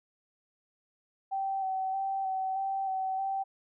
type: tone with vibrato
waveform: sine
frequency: 769 Hz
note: G5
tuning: 33 cents flat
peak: -29 dBFS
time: 1.31-3.44 s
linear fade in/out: 20 ms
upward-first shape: square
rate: 1.6 Hz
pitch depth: 18 cents each way
effects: none